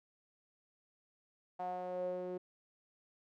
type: tone with band-pass filter sweep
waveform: sawtooth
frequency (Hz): 181.3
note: F#3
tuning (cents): -35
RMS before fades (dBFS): -40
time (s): 1.59-2.38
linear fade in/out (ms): 10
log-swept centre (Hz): 770 to 420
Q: 6.9
effects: none